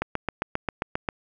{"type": "click train", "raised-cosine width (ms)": 0.5, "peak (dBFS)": -10, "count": 9, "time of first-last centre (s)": [0.02, 1.088], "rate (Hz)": 7.49, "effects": []}